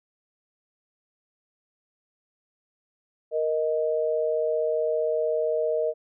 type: tone pair together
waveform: sine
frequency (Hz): 467.7 / 625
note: A#4 / D#5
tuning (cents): +6 / +8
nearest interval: perfect fourth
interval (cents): 502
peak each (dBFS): -25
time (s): 3.31-5.94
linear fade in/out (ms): 50
effects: none